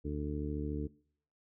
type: harmonic tone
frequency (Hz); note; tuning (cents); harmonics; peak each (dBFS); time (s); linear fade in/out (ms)
73.7; D2; +7; 1 / 2 / 3 / 4 / 5 / 6; -38 / -41 / -45 / -39 / -47 / -43; 0.04-0.88; 20
effects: noise-tail reverb RT60 0.6 s tail -23 dB re dry